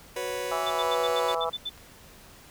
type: chord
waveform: sawtooth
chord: F# suspended fourth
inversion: none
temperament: just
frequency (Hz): 370 / 493.3 / 555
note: F#4 / B4 / C#5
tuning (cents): 0 / -2 / +2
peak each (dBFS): -33 / -28 / -31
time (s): 0.16-1.35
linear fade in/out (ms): 5
type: harmonic tone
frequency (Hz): 164.81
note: E3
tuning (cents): 0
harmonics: 3 / 4 / 5 / 6 / 7 / 8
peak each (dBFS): -31 / -32 / -33 / -34 / -34 / -35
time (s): 0.51-1.5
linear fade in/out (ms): 10
type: tone bursts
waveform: sine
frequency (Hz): 3520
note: A7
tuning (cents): 0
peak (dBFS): -29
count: 9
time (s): 0.66-1.696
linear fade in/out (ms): 10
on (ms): 44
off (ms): 80
type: clicks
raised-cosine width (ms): 0.3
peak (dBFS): -36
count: 7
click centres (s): 0.68 / 0.954 / 1.076 / 1.33 / 1.432 / 1.489 / 1.777
effects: pink hiss -51 dBFS RMS until 2.5 s